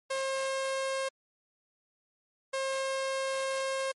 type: tone pair in turn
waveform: sawtooth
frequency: 535 / 535 Hz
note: C5 / C5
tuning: +38 / +38 cents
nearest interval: unison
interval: 0 cents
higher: neither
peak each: -26 dBFS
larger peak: neither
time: 0.1-1.09 / 2.53-3.92 s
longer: second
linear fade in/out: 10 ms
effects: MP3 48 kbps